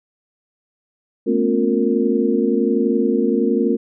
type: tone cluster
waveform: sine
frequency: 220.2 / 241.4 / 272.5 / 355.1 / 459.4 Hz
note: A3 / B3 / C#4 / F4 / A#4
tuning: +2 / -39 / -29 / +29 / -25 cents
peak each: -21 dBFS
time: 1.26-3.77 s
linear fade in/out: 20 ms
effects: none